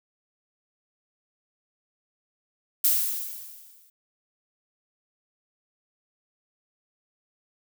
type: noise with exponential decay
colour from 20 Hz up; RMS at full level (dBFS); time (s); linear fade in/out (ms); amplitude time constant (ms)
violet; -19; 2.84-3.9; 5; 230
effects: none